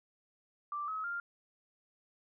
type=tone with pitch steps; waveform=sine; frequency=1174.7 / 1281 / 1397 Hz; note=D6 / E6 / F6; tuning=0 / -50 / 0 cents; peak=-35 dBFS; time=0.72-1.2 s; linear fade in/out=2 ms; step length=160 ms; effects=none